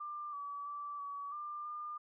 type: tone with pitch steps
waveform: sine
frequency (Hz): 1191 / 1145 / 1161 / 1137 / 1193 / 1204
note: D6 / D6 / D6 / C#6 / D6 / D6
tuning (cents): +24 / -44 / -20 / +44 / +27 / +43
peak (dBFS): -40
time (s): 0-1.98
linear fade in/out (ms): 10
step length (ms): 330
effects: none